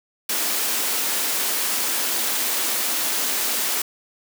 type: high-pass noise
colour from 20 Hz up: white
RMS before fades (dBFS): -23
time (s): 0.29-3.82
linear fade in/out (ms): 5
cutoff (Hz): 210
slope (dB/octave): 48
effects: none